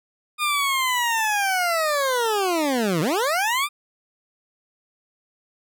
20% pulse linear two-way sweep, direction down then up, 1224 to 147.8 to 1224 Hz, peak -15 dBFS, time 0.38-3.69 s, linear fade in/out 50 ms, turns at 3.01 s, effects none

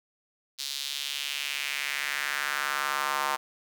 square tone with high-pass filter sweep, 70.1 Hz, C#2, 20 cents sharp, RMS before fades -31 dBFS, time 0.58-3.37 s, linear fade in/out 20 ms, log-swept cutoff 4200 to 970 Hz, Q 2.4, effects none

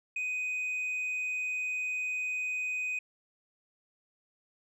sine tone, 2500 Hz, D#7, 8 cents sharp, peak -28 dBFS, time 0.16-2.99 s, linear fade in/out 5 ms, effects tanh soft clip ceiling -30 dBFS

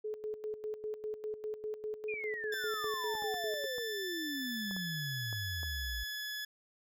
sine tone with tremolo, 428.1 Hz, A4, 47 cents flat, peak -35 dBFS, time 0.04-3.66 s, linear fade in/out 10 ms, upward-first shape square, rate 5 Hz, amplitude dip 70%
sine exponential sweep, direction down, 2489 to 55 Hz, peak -38 dBFS, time 2.08-6.04 s, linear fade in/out 10 ms
20% pulse tone with pitch glide, 1760 to 1704 Hz, A6 to G#6, 0 to +44 cents, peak -33 dBFS, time 2.52-6.45 s, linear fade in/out 5 ms, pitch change -56 cents, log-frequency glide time 4.24-5.05 s
clicks, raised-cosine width 1 ms, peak -34 dBFS, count 9, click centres 2.844 / 3.152 / 3.223 / 3.343 / 3.783 / 4.711 / 4.765 / 5.328 / 5.632 s
effects none

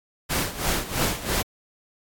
pink noise with tremolo, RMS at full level -23 dBFS, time 0.29-1.43 s, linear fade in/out 20 ms, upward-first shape sine, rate 3 Hz, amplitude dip 80%, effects AAC 64 kbps

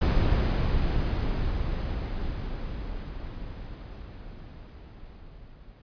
brown noise with level ramp, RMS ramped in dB -21 to -49 dBFS, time 0.01-5.82 s, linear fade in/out 10 ms, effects resampled to 11025 Hz

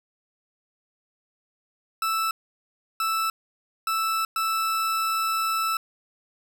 40% pulse tone bursts at uneven times, 1318.5 Hz, E6, in tune, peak -22 dBFS, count 4, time 2.02-2.31 / 3-3.3 / 3.87-4.25 / 4.36-5.77 s, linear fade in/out 2 ms, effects none

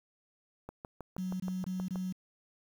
click train, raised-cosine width 1 ms, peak -28 dBFS, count 9, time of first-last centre 0.69-1.958 s, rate 6.31 Hz
sine tone bursts, 185 Hz, F#3, in tune, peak -33 dBFS, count 4, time 1.18-2.126 s, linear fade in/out 5 ms, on 220 ms, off 22 ms
effects 9-bit

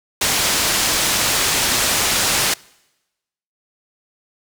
white low-pass noise, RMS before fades -18 dBFS, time 0.21-2.54 s, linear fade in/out 5 ms, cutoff 8200 Hz, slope 12 dB/octave, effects noise-tail reverb RT60 1.0 s tail -25 dB re dry

